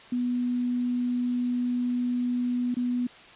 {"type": "tone with dropouts", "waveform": "sine", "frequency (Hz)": 245.7, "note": "B3", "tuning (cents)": -9, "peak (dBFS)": -24, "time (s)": [0.12, 3.07], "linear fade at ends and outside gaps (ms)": 5, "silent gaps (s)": [2.744, 2.767], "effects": ["white hiss -49 dBFS RMS until 3.35 s", "resampled to 8000 Hz"]}